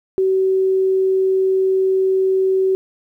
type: tone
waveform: sine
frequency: 380 Hz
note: F#4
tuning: 46 cents sharp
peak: -13 dBFS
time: 0.18-2.75 s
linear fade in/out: 0 ms
effects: 9-bit